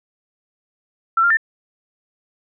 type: tone with pitch steps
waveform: sine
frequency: 1342 / 1395 / 1786 Hz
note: E6 / F6 / A6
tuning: +31 / -2 / +25 cents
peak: -12 dBFS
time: 1.17-1.371 s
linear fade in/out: 5 ms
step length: 67 ms
effects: none